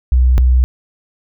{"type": "tone pair in turn", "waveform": "sine", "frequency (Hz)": [62.8, 62.8], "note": ["B1", "B1"], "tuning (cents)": [30, 30], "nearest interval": "unison", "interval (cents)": 0, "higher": "neither", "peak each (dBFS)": -7, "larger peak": "neither", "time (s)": [[0.12, 0.38], [0.38, 0.64]], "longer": "neither", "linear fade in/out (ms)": 0, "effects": []}